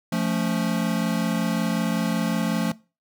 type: chord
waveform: square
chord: F augmented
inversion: none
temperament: equal with one note detuned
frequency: 174.61 / 220 / 278.8 Hz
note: F3 / A3 / C#4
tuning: 0 / 0 / +10 cents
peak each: -26 / -26 / -31 dBFS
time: 0.12-2.72 s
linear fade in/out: 5 ms
effects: noise-tail reverb RT60 0.3 s tail -20 dB re dry